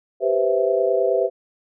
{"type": "chord", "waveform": "sine", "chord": "C major seventh", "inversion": "second", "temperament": "equal", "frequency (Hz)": [392, 493.9, 523.3, 659.3], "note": ["G4", "B4", "C5", "E5"], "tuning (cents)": [0, 0, 0, 0], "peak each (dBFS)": -22, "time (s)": [0.2, 1.3], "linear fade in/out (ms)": 50, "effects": []}